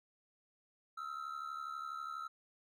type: ring-modulated tone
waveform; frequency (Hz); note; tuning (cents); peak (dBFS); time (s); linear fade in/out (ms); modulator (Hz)
triangle; 1318.5; E6; 0; -36; 0.97-2.28; 10; 36.1
effects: none